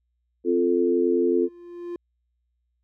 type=chord; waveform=sine; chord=F major; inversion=second; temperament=equal; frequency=261.6 / 349.2 / 440 Hz; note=C4 / F4 / A4; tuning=0 / 0 / 0 cents; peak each=-25 / -21 / -23 dBFS; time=0.44-1.49 s; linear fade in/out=50 ms
type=tone with exponential growth; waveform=triangle; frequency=348.2 Hz; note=F4; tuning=5 cents flat; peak=-26 dBFS; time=0.94-1.96 s; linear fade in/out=2 ms; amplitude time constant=220 ms
effects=added 60 Hz sine -70 dBFS peak until 2.83 s